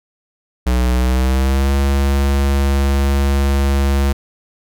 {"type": "tone with pitch glide", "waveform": "square", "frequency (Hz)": [62, 69.19], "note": ["B1", "C#2"], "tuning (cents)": [7, -3], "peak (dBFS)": -13, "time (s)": [0.66, 4.13], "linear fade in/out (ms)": 10, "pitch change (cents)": 190, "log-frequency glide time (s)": [0.94, 1.75], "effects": []}